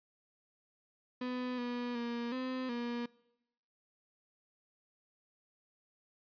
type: tone with pitch steps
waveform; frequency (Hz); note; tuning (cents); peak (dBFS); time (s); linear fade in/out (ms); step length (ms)
35% pulse; 250.4 / 243.2 / 236.6 / 257.3 / 238.7; B3 / B3 / A#3 / C4 / A#3; +24 / -26 / +26 / -29 / +41; -34; 1.21-3.06; 5; 370
effects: noise-tail reverb RT60 0.9 s tail -23 dB re dry + resampled to 11025 Hz